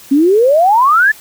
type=exponential sweep; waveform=sine; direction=up; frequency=264.1 to 1785 Hz; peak=-6 dBFS; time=0.11-1.12 s; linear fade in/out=10 ms; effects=white hiss -38 dBFS RMS until 1.2 s